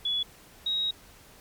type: tone pair in turn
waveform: sine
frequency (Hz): 3400 / 3798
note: G#7 / A#7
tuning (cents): +40 / +32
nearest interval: major second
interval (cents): 192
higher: second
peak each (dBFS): -25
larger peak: neither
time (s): 0.05-0.23 / 0.66-0.91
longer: second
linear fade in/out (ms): 5
effects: pink hiss -53 dBFS RMS until 1.4 s + MP3 96 kbps